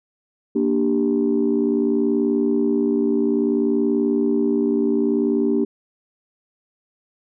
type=chord; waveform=sine; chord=G minor; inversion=first; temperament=equal; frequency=233.1 / 293.7 / 392 Hz; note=Bb3 / D4 / G4; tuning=0 / 0 / 0 cents; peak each=-20 dBFS; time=0.55-5.65 s; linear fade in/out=10 ms; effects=tanh soft clip ceiling -9 dBFS